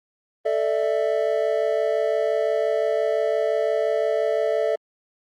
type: chord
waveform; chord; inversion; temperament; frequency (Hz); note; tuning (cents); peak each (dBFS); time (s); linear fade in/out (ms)
triangle; A suspended fourth; none; equal with one note detuned; 440 / 593.5 / 659.3; A4 / D5 / E5; 0 / +18 / 0; -22; 0.45-4.76; 10
effects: Opus 32 kbps